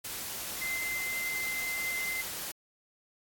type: tone in noise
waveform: sine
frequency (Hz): 2072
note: C7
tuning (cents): -17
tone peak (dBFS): -32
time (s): 0.61-2.22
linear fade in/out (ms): 10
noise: white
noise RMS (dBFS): -38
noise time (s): 0.04-2.52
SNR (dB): +3
effects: AAC 64 kbps